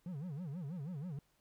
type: tone with vibrato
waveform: triangle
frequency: 159.3 Hz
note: D#3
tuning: 41 cents sharp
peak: -38 dBFS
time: 0.06-1.19 s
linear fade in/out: 2 ms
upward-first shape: sine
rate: 6.2 Hz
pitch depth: 280 cents each way
effects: pink hiss -75 dBFS RMS until 1.4 s